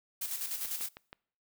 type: noise with tremolo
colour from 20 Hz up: blue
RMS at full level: -35 dBFS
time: 0.21-0.89 s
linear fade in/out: 10 ms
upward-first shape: square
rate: 10 Hz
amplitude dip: 50%
type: click train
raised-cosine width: 0.3 ms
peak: -29 dBFS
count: 4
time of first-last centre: 0.65-1.129 s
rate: 6.26 Hz
effects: noise-tail reverb RT60 0.6 s tail -25 dB re dry